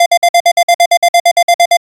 square tone bursts, 693 Hz, F5, 14 cents flat, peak -5 dBFS, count 16, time 0-1.77 s, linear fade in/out 5 ms, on 60 ms, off 54 ms, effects low-pass 12000 Hz 12 dB/octave + AAC 48 kbps

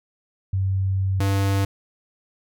sine / square tone pair in turn, 95.8 / 98.27 Hz, G2 / G2, -39 / +5 cents, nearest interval unison, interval 44 cents, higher second, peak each -19 dBFS, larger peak neither, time 0.53-1.2 / 1.2-1.65 s, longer first, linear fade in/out 5 ms, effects none

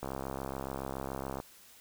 click train, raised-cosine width 1 ms, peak -23 dBFS, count 93, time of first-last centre 0.03-1.401 s, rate 67.1 Hz, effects white hiss -57 dBFS RMS until 1.8 s

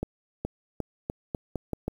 accelerating click train, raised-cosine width 2 ms, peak -16 dBFS, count 8, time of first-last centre 0.03-1.88 s, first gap 420 ms, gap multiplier 0.84, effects 8-bit

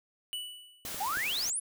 square tone with exponential decay, 2960 Hz, F#7, in tune, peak -33 dBFS, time 0.33-1.02 s, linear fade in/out 0 ms, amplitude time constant 150 ms
white noise, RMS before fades -39 dBFS, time 0.85-1.5 s, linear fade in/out 2 ms
clicks, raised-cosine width 2 ms, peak -32 dBFS, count 3, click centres 0.851 / 0.945 / 1.172 s
sine exponential sweep, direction up, 740 to 10820 Hz, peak -30 dBFS, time 1-1.6 s, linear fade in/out 10 ms
effects none

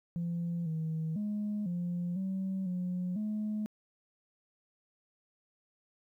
sine tone with pitch steps, 170.9 / 159.7 / 208.8 / 175.3 / 190.7 / 180.3 / 212.8 Hz, F3 / D#3 / G#3 / F3 / G3 / F#3 / G#3, -37 / +45 / +10 / +7 / -47 / -45 / +42 cents, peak -30 dBFS, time 0.16-3.66 s, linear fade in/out 0 ms, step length 500 ms, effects tanh soft clip ceiling -29 dBFS + 12-bit

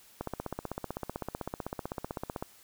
click train, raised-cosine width 1 ms, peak -20 dBFS, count 36, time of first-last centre 0.21-2.425 s, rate 15.8 Hz, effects white hiss -58 dBFS RMS until 2.63 s

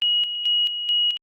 sine tone with tremolo, 2900 Hz, F#7, 35 cents flat, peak -17 dBFS, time 0.02-1.17 s, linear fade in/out 0 ms, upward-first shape square, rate 2.3 Hz, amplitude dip 60%, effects Opus 32 kbps

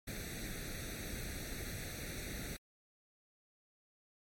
pink noise with comb filter, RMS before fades -43 dBFS, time 0.07-2.57 s, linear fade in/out 10 ms, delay 0.49 ms, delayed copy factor +0.85, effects MP3 64 kbps

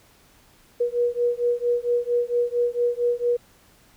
sine beating tone pair, 479.4 / 483.8 Hz, A#4 / B4, +48 / -36 cents, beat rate 4.4 Hz, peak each -23 dBFS, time 0.8-3.37 s, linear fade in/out 10 ms, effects pink hiss -56 dBFS RMS until 3.96 s

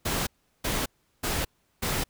pink noise bursts, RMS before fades -28 dBFS, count 4, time 0.05-2.04 s, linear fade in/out 10 ms, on 220 ms, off 370 ms, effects pink hiss -70 dBFS RMS until 2.09 s

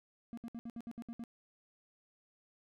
triangle tone bursts, 233.1 Hz, A#3, in tune, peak -39 dBFS, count 9, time 0.33-1.238 s, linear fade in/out 0 ms, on 44 ms, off 64 ms, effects none

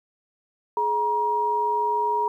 sine tone pair together, 423.2 / 950 Hz, G#4 / A#5, +33 / +33 cents, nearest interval octave + major second, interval 1400 cents, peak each -28 / -21 dBFS, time 0.77-2.28 s, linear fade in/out 2 ms, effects 10-bit

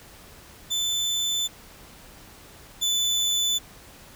30% pulse tone pair in turn, 3520 / 3498 Hz, A7 / A7, 0 / -11 cents, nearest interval unison, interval 11 cents, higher first, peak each -21 / -19 dBFS, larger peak second, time 0.7-1.48 / 2.81-3.59 s, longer neither, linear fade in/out 20 ms, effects pink hiss -48 dBFS RMS until 4.15 s

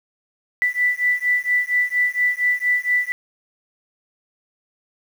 sine beating tone pair, 1975.5 / 1979.8 Hz, B6 / B6, 0 / +4 cents, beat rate 4.3 Hz, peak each -20 dBFS, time 0.62-3.12 s, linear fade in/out 0 ms, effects 7-bit

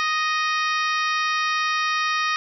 harmonic tone, 622.3 Hz, D#5, in tune, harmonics 2 / 3 / 4 / 5 / 6 / 7 / 8 / 9, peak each -23 / -26 / -28 / -36 / -33 / -37 / -37 / -35 dBFS, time 0-2.36 s, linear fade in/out 0 ms, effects none

